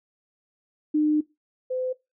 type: tone pair in turn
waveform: sine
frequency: 303.1 / 511 Hz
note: D#4 / C5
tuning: -45 / -41 cents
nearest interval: major sixth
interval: 904 cents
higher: second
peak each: -18 / -25 dBFS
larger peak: first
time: 0.94-1.21 / 1.7-1.93 s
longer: first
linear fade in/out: 10 ms
effects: noise-tail reverb RT60 0.2 s tail -19 dB re dry